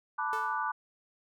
sine chord, B minor seventh, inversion third, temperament equal with one note detuned, 875.9 / 987.8 / 1174.7 / 1480 Hz, A5 / B5 / D6 / F#6, -8 / 0 / 0 / 0 cents, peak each -35 / -36 / -34 / -36 dBFS, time 0.18-0.72 s, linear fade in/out 10 ms
sawtooth tone with exponential decay, 440 Hz, A4, in tune, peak -33 dBFS, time 0.33-0.68 s, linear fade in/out 0 ms, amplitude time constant 74 ms
effects none

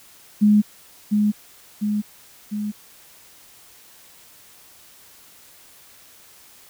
sine tone with echo, 209.2 Hz, G#3, 13 cents sharp, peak -11 dBFS, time 0.41-0.62 s, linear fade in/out 20 ms, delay 700 ms, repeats 3, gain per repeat -4 dB, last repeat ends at 2.72 s, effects white hiss -49 dBFS RMS until 6.69 s

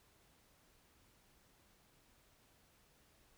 silence, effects pink hiss -70 dBFS RMS until 3.37 s

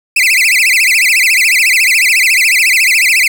40% pulse tone with vibrato, 2313 Hz, D7, 27 cents flat, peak -6 dBFS, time 0.16-3.28 s, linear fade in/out 5 ms, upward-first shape sine, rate 14 Hz, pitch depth 260 cents each way, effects none

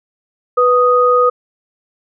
sine tone pair together, 493.9 / 1244.6 Hz, B4 / D#6, 0 / 0 cents, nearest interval octave + major third, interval 1600 cents, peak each -11 dBFS, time 0.57-1.3 s, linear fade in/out 10 ms, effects none

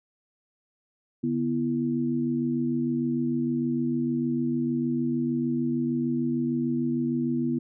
sine tone cluster, 143.5 / 245.2 / 331.8 Hz, D3 / B3 / E4, -40 / -12 / +11 cents, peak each -33 / -25 / -30 dBFS, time 1.23-7.59 s, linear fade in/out 10 ms, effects none

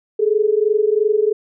sine tone pair together, 413.6 / 436.5 Hz, G#4 / A4, -7 / -14 cents, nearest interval minor second, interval 93 cents, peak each -16 dBFS, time 0.19-1.33 s, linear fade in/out 10 ms, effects none

